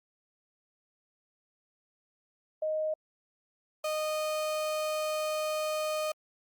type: tone pair in turn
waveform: sine / 35% pulse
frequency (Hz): 622.3 / 616.9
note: D#5 / D#5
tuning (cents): 0 / -15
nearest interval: unison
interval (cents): 15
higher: first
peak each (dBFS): -28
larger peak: neither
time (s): 2.62-2.94 / 3.84-6.12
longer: second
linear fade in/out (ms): 5
effects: Opus 32 kbps